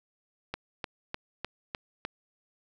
click train, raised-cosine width 0.3 ms, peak -17 dBFS, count 6, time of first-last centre 0.54-2.051 s, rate 3.31 Hz, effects none

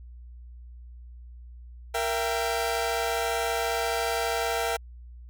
sawtooth chord, E diminished, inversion second, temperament equal with one note detuned, 466.2 / 671.9 / 784 Hz, Bb4 / E5 / G5, 0 / +33 / 0 cents, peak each -26 / -26 / -27 dBFS, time 1.94-4.77 s, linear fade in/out 10 ms, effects added 60 Hz sine -42 dBFS peak until 5.29 s

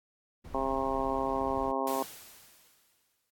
brown noise, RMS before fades -43 dBFS, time 0.44-1.72 s, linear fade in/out 10 ms
harmonic tone, 134.2 Hz, C3, 44 cents sharp, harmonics 2 / 3 / 4 / 5 / 6 / 7 / 8, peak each -36 / -36 / -36 / -36 / -36 / -36 / -36 dBFS, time 0.54-2.03 s, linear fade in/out 5 ms
white noise with exponential decay, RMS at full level -40 dBFS, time 1.87-3.3 s, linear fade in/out 2 ms, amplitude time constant 310 ms
effects AAC 64 kbps

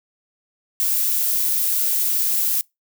violet noise, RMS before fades -20 dBFS, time 0.8-2.61 s, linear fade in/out 0 ms, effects noise-tail reverb RT60 0.2 s tail -26 dB re dry

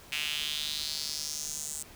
sawtooth tone with high-pass filter sweep, 150 Hz, D3, 37 cents sharp, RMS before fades -35 dBFS, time 0.12-1.83 s, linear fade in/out 5 ms, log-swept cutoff 2600 to 7900 Hz, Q 3.7, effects pink hiss -52 dBFS RMS until 1.95 s

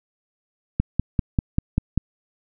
click train, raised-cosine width 5 ms, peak -6 dBFS, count 7, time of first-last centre 0.8-1.976 s, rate 5.1 Hz, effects none

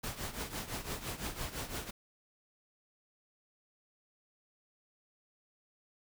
pink noise with tremolo, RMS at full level -37 dBFS, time 0.03-1.91 s, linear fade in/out 10 ms, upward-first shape triangle, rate 5.9 Hz, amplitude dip 80%, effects none

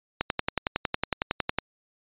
click train, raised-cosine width 0.3 ms, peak -8 dBFS, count 16, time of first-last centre 0.21-1.586 s, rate 10.9 Hz, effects resampled to 8000 Hz

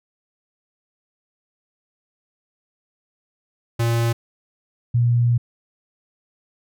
square / sine tone pair in turn, 116.54 / 119.68 Hz, A#2 / A#2, 0 / +46 cents, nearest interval unison, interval 46 cents, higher second, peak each -18 / -14 dBFS, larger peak second, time 3.79-4.13 / 4.94-5.38 s, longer second, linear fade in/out 10 ms, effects none

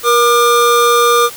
square tone pair together, 475 / 1200 Hz, A#4 / D6, +33 / +37 cents, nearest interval octave + major third, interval 1604 cents, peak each -12 / -11 dBFS, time 0.03-1.3 s, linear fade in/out 50 ms, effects white hiss -31 dBFS RMS until 1.36 s

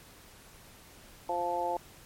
harmonic tone, 174.61 Hz, F3, in tune, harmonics 2 / 3 / 4 / 5, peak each -39 / -35 / -34 / -32 dBFS, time 1.29-1.77 s, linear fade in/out 2 ms, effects pink hiss -54 dBFS RMS until 2.05 s + MP3 64 kbps

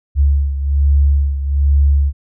sine beating tone pair, 70.3 / 71.5 Hz, C#2 / D2, +25 / -46 cents, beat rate 1.2 Hz, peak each -11 / -17 dBFS, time 0.15-2.13 s, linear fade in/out 50 ms, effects none

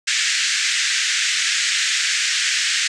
pink band-pass noise, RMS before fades -20 dBFS, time 0.07-2.88 s, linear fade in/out 10 ms, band 1600 to 7900 Hz, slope 48 dB/octave, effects none

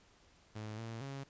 sawtooth tone with pitch steps, 107.7 / 113.8 / 137.3 Hz, A2 / A#2 / C#3, -37 / -41 / -16 cents, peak -38 dBFS, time 0.55-1.24 s, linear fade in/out 10 ms, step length 230 ms, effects pink hiss -66 dBFS RMS until 1.29 s + resampled to 16000 Hz

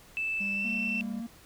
sine tone with pitch glide, 2637 to 2683 Hz, E7 to E7, 0 to +30 cents, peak -28 dBFS, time 0.17-1.01 s, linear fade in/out 0 ms, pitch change +30 cents, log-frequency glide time 0.52-0.66 s
triangle tone, 200 Hz, G3, 35 cents sharp, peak -33 dBFS, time 0.4-1.21 s, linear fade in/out 10 ms
triangle tone with vibrato, 231.6 Hz, A#3, 11 cents flat, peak -32 dBFS, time 0.64-1.27 s, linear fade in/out 10 ms, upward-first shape square, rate 12 Hz, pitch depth 9 cents each way
effects tanh soft clip ceiling -22 dBFS + pink hiss -55 dBFS RMS until 1.45 s

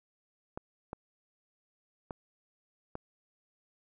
clicks, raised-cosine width 1 ms, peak -24 dBFS, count 4, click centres 0.575 / 0.931 / 2.108 / 2.954 s, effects none

